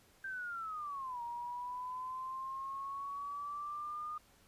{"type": "linear two-way sweep", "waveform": "sine", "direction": "down then up", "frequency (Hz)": [1581, 942, 1225], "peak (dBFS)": -39, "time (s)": [0.24, 4.18], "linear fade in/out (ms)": 5, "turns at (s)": 1.22, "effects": ["pink hiss -66 dBFS RMS until 4.47 s", "resampled to 32000 Hz"]}